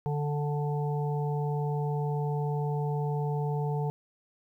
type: harmonic tone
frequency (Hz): 146.83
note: D3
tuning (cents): 0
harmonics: 1 / 3 / 5 / 6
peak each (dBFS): -28 / -35 / -40 / -39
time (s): 0.06-3.9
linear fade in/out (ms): 0
effects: 11-bit